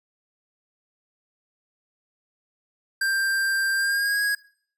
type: tone with pitch glide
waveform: square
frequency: 1582 to 1652 Hz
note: G6 to G#6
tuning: +15 to -10 cents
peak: -22 dBFS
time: 3.01-4.35 s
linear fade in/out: 5 ms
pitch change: +75 cents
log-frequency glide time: 3.75-4.2 s
effects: noise-tail reverb RT60 0.5 s tail -19 dB re dry + resampled to 32000 Hz